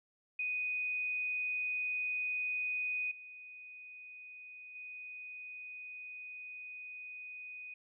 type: tone with level steps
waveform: sine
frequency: 2489 Hz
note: D#7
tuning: in tune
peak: -33 / -48 / -44 dBFS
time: 0.39-7.74 s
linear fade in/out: 5 ms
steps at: 3.11 / 4.75 s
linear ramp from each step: 5 ms
effects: none